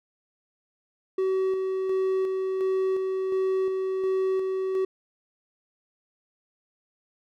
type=tone with tremolo; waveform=triangle; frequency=379.2 Hz; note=F#4; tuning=43 cents sharp; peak=-20 dBFS; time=1.18-4.85 s; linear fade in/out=5 ms; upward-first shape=square; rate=1.4 Hz; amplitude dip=30%; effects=none